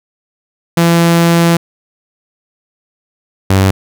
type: tone pair in turn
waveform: sawtooth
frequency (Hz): 168.9 / 96.09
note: E3 / G2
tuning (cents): +42 / -34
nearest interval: minor seventh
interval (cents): 976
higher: first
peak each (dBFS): -3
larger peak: neither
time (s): 0.77-1.57 / 3.5-3.71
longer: first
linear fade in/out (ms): 5
effects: none